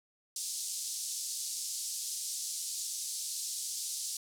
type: band-pass noise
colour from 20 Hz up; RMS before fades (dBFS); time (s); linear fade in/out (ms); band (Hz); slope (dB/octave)
white; -38; 0.36-4.17; 2; 4500 to 9600; 24
effects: none